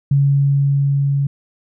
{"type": "tone with level ramp", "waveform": "sine", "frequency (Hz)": 140, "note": "C#3", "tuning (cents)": 18, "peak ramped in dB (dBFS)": [-10, -14], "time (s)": [0.11, 1.27], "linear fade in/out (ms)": 5, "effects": []}